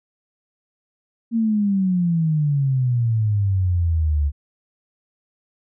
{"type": "exponential sweep", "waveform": "sine", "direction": "down", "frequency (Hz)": [233.1, 70.4], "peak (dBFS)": -16, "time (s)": [1.31, 4.32], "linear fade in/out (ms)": 50, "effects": []}